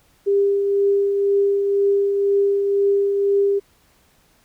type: tone with tremolo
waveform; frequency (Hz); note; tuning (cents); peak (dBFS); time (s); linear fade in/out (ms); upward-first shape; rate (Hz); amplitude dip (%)
sine; 399.5; G4; +33; -13; 0.26-3.6; 20; triangle; 2; 40
effects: pink hiss -58 dBFS RMS until 4.44 s